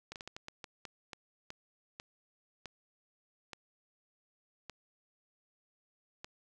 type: slowing click train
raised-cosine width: 0.2 ms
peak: -26 dBFS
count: 15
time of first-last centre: 0.12-6.245 s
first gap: 38 ms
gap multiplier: 1.33
effects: none